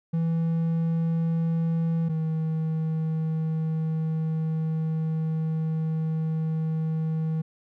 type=tone pair in turn; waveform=triangle; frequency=164.81 / 159.29 Hz; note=E3 / D#3; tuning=0 / +41 cents; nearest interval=minor second; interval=59 cents; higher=first; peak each=-20 / -22 dBFS; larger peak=first; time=0.13-2.09 / 2.09-7.42 s; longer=second; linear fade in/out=10 ms; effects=none